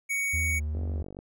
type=tone; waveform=square; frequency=2237 Hz; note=C#7; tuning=15 cents sharp; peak=-27 dBFS; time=0.09-0.6 s; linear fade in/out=20 ms
type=tone with vibrato; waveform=triangle; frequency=77.7 Hz; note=D#2; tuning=2 cents flat; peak=-26 dBFS; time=0.33-1.03 s; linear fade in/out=10 ms; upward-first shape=sine; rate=2.4 Hz; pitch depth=53 cents each way
type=click train; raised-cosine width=2 ms; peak=-28 dBFS; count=22; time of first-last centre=0.75-1.189 s; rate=47.8 Hz
effects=none